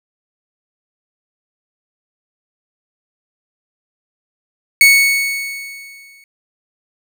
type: tone with exponential decay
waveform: 40% pulse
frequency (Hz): 2217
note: C#7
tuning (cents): 0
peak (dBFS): -3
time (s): 4.81-6.24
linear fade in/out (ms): 1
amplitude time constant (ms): 310
effects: none